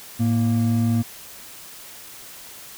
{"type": "tone pair together", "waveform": "triangle", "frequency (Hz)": [109.85, 233.1], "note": ["A2", "A#3"], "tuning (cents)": [-2, 0], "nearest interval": "octave + minor second", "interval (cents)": 1302, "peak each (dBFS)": -18, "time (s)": [0.19, 1.03], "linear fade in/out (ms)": 20, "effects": ["white hiss -41 dBFS RMS until 2.77 s"]}